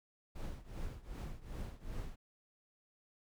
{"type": "noise with tremolo", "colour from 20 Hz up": "brown", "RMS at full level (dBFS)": -40, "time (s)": [0.35, 2.16], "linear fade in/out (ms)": 10, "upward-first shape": "triangle", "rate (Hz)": 2.6, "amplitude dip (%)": 90, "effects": []}